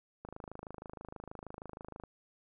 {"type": "click train", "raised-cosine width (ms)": 1, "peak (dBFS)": -30, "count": 48, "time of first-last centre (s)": [0.25, 2.037], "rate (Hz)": 26.3, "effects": []}